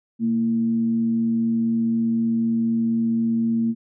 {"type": "tone with frequency modulation", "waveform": "sine", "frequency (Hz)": 228.8, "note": "A#3", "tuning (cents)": -32, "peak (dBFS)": -18, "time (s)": [0.19, 3.75], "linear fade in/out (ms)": 50, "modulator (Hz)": 104, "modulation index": 0.23, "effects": []}